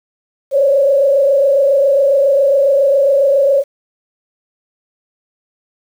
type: tone with frequency modulation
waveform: sine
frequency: 554.4 Hz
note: C#5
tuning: in tune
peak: -8 dBFS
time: 0.51-3.64 s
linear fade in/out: 50 ms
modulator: 27.3 Hz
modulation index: 0.95
effects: 7-bit